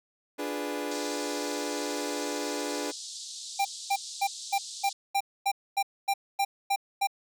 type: chord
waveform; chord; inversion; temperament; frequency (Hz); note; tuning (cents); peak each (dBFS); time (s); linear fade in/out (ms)
30% pulse; D diminished seventh; none; equal; 293.7 / 349.2 / 415.3 / 493.9; D4 / F4 / Ab4 / Cb5; 0 / 0 / 0 / 0; -32 / -38 / -34 / -35; 0.38-2.92; 20
type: band-pass noise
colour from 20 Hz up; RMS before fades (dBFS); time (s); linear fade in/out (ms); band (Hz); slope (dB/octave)
pink; -41; 0.91-4.93; 5; 3700 to 8500; 48
type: tone bursts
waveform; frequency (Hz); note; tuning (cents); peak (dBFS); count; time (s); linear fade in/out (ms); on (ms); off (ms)
square; 793; G5; +20; -24; 12; 3.59-7.072; 10; 61; 250
effects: none